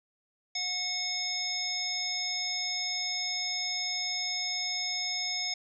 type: harmonic tone with a mistuned harmonic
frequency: 728 Hz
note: F#5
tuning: 28 cents flat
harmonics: 1 / 3 / 5 / 7 / 9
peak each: -44 / -37 / -39 / -32 / -39 dBFS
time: 0.55-5.54 s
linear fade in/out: 5 ms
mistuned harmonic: 7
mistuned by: +32 cents
effects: none